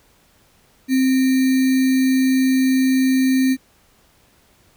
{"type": "tone with sample-and-hold", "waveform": "sine", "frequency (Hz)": 261.6, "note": "C4", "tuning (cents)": 0, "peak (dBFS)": -13, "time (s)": [0.88, 3.57], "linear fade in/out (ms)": 50, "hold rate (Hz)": 2100, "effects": ["pink hiss -56 dBFS RMS until 4.76 s"]}